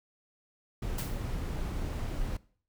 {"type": "noise", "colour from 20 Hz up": "brown", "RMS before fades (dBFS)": -34, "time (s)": [0.82, 2.37], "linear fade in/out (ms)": 5}
{"type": "noise with exponential decay", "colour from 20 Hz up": "white", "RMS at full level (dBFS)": -36, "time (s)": [0.98, 1.28], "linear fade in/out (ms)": 5, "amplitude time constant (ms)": 64}
{"effects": ["noise-tail reverb RT60 0.5 s tail -21 dB re dry"]}